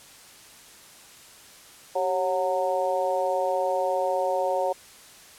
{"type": "harmonic tone with a mistuned harmonic", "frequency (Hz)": 183.5, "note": "F#3", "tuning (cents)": -14, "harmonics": [2, 3, 4, 5], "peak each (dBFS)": [-32, -25, -28, -30], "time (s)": [1.95, 4.73], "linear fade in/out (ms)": 10, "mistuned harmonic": 2, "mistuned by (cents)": 85, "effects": ["white hiss -49 dBFS RMS until 5.38 s", "low-pass 11000 Hz 12 dB/octave"]}